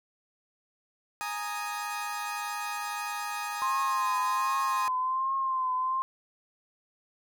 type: chord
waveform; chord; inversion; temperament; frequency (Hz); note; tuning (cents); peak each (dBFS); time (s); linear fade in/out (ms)
30% pulse; Ab suspended second; none; equal; 830.6 / 932.3 / 1244.5; Ab5 / Bb5 / Eb6; 0 / 0 / 0; -34 / -36 / -33; 1.21-4.88; 0
type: tone with vibrato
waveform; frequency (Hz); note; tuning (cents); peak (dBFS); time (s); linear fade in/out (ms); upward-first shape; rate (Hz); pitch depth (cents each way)
sine; 1046.5; C6; 0; -26; 3.62-6.02; 0; triangle; 1.3; 55
effects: none